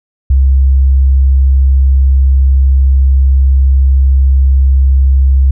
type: tone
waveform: sine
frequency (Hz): 66.8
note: C2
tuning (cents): +36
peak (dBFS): -4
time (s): 0.3-5.51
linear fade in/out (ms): 5
effects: none